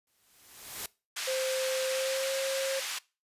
white noise with exponential growth, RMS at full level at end -35 dBFS, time 0.07-0.86 s, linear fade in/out 2 ms, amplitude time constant 170 ms
pink band-pass noise, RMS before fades -36 dBFS, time 1.16-2.99 s, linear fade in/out 10 ms, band 1700 to 10000 Hz, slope 12 dB/octave
triangle tone with pitch glide, 523 to 537.4 Hz, C5 to C5, -1 to +46 cents, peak -28 dBFS, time 1.27-2.8 s, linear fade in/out 10 ms, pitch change +47 cents, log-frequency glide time 1.85-2.33 s
effects noise-tail reverb RT60 0.3 s tail -22 dB re dry + resampled to 32000 Hz

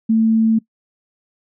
sine tone, 223 Hz, A3, 23 cents sharp, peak -11 dBFS, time 0.09-0.59 s, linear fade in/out 10 ms, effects noise-tail reverb RT60 0.1 s tail -21 dB re dry

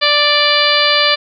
harmonic tone, 587.3 Hz, D5, in tune, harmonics 1 / 2 / 3 / 4 / 5 / 6 / 7 / 8, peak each -18 / -18 / -18 / -18 / -18 / -18 / -18 / -18 dBFS, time 0.01-1.16 s, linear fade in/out 20 ms, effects none

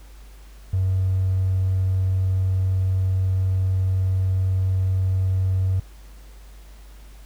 triangle tone with hard clipping, 94 Hz, F#2, 28 cents sharp, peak -18 dBFS, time 0.73-5.8 s, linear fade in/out 5 ms, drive 3 dB, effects added 50 Hz sine -41 dBFS peak until 7.25 s + pink hiss -53 dBFS RMS until 7.25 s

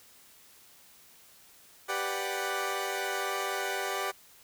15% pulse chord, G major seventh, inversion none, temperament equal, 392 / 493.9 / 587.3 / 740 Hz, G4 / B4 / D5 / F#5, 0 / 0 / 0 / 0 cents, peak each -28 / -32 / -31 / -30 dBFS, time 1.88-4.12 s, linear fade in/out 20 ms, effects white hiss -57 dBFS RMS until 4.43 s

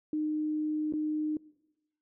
sine tone with dropouts, 306 Hz, D#4, 29 cents flat, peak -28 dBFS, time 0.13-1.37 s, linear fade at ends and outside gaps 2 ms, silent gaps 0.925-0.936 s, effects noise-tail reverb RT60 1.0 s tail -22 dB re dry

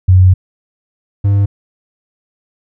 sine / triangle tone pair in turn, 92.4 / 100.24 Hz, F#2 / G2, -2 / +39 cents, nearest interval minor second, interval 141 cents, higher second, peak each -3 / -6 dBFS, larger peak first, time 0.08-0.34 / 1.24-1.46 s, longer first, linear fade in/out 10 ms, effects none

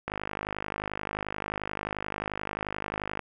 click train, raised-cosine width 0.5 ms, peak -16 dBFS, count 161, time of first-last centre 0.08-3.193 s, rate 51.4 Hz, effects none

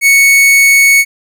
45% pulse tone, 2217 Hz, C#7, in tune, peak -4 dBFS, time 0.01-1.05 s, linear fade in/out 50 ms, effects none

